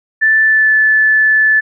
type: tone with pitch glide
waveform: sine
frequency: 1760 to 1740.8 Hz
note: A6 to A6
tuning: 0 to -19 cents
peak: -7 dBFS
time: 0.21-1.61 s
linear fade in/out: 20 ms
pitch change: -19 cents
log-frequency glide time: 0.44-0.74 s
effects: none